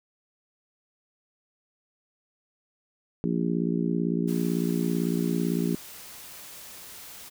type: harmonic tone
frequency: 57.9 Hz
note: A#1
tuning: 11 cents flat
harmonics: 3 / 4 / 5 / 6 / 7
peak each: -27 / -29 / -31 / -33 / -34 dBFS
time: 3.24-5.75 s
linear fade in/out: 0 ms
type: noise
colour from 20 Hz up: white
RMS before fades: -44 dBFS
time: 4.27-7.3 s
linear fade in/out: 20 ms
effects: none